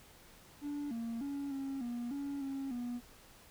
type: tone with pitch steps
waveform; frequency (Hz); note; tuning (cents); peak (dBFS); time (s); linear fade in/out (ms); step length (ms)
triangle; 289.9 / 230.6 / 281.3 / 272.1 / 239.4 / 281.4 / 272.2 / 242.5; D4 / A#3 / C#4 / C#4 / A#3 / C#4 / C#4 / B3; -22 / -19 / +26 / -32 / +46 / +26 / -31 / -31; -34; 0.61-3.01; 50; 300
effects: tanh soft clip ceiling -30 dBFS + pink hiss -59 dBFS RMS until 3.5 s